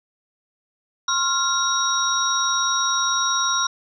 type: tone cluster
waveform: sine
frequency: 1065 / 1386 / 3808 / 5630 Hz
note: C6 / F6 / A#7 / F8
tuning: +30 / -14 / +36 / +13 cents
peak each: -24 dBFS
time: 1.08-3.67 s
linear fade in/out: 5 ms
effects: none